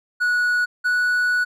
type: tone pair in turn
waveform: triangle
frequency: 1465 / 1473.2 Hz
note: F#6 / F#6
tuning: -18 / -8 cents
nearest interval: unison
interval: 10 cents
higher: second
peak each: -15 dBFS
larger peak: neither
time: 0.2-0.66 / 0.84-1.45 s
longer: second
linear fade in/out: 20 ms
effects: none